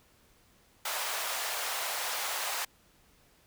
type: high-pass noise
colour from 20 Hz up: pink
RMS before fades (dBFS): -34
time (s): 0.85-2.65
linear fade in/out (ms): 5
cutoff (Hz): 630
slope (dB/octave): 24
effects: pink hiss -64 dBFS RMS until 3.46 s